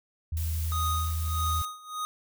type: tone with pitch glide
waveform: sine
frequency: 80.4 to 79.94 Hz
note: E2 to D#2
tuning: -43 to +47 cents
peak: -27 dBFS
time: 0.32-1.62 s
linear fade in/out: 5 ms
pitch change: -10 cents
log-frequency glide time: 0.51-0.85 s
type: noise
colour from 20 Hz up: blue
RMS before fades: -40 dBFS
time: 0.37-1.65 s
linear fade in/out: 0 ms
type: tone with tremolo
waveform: square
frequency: 1244.5 Hz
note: D#6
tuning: in tune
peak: -28 dBFS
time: 0.72-2.05 s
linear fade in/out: 0 ms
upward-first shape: sine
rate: 1.6 Hz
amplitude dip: 90%
effects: none